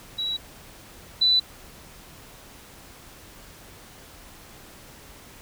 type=tone pair in turn; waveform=sine; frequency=3893 / 3984 Hz; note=B7 / B7; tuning=-26 / +14 cents; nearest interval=unison; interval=40 cents; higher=second; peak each=-25 / -16 dBFS; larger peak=second; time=0.18-0.37 / 1.21-1.4 s; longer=neither; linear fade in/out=10 ms; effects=pink hiss -47 dBFS RMS until 5.41 s